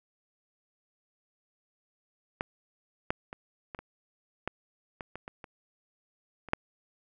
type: clicks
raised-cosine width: 0.5 ms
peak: -15 / -12 / -25 / -24 / -26 / -16 / -23 / -24 / -25 / -28 / -29 / -8 dBFS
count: 12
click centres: 2.409 / 3.105 / 3.329 / 3.748 / 3.79 / 4.476 / 5.008 / 5.156 / 5.279 / 5.442 / 6.487 / 6.534 s
effects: none